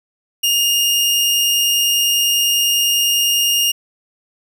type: tone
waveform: sawtooth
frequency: 2835 Hz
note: F7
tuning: 25 cents sharp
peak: -10 dBFS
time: 0.43-3.72 s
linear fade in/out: 10 ms
effects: none